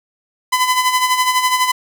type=tone with tremolo; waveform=sawtooth; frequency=1010 Hz; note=B5; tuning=39 cents sharp; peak=-7 dBFS; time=0.52-1.72 s; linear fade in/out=10 ms; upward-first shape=sine; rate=12 Hz; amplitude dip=60%; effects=none